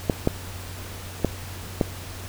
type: clicks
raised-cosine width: 2 ms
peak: -5 dBFS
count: 4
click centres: 0.098 / 0.274 / 1.247 / 1.812 s
effects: added 92 Hz sine -37 dBFS peak until 2.28 s + pink hiss -39 dBFS RMS until 2.28 s